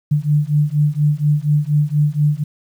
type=beating tone pair; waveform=sine; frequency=146.4 / 150.6 Hz; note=D3 / D3; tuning=-5 / +44 cents; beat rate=4.2 Hz; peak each=-16 dBFS; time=0.11-2.44 s; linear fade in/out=10 ms; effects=8-bit